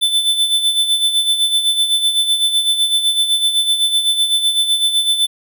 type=tone with tremolo; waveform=square; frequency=3520 Hz; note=A7; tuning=in tune; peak=-11 dBFS; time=0.01-5.27 s; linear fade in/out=20 ms; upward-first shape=sine; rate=7.9 Hz; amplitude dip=60%; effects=none